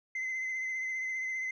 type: tone with vibrato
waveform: sine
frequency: 2056 Hz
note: C7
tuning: 31 cents flat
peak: -30 dBFS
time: 0.15-1.51 s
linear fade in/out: 5 ms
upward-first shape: triangle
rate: 15 Hz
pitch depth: 32 cents each way
effects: tanh soft clip ceiling -31 dBFS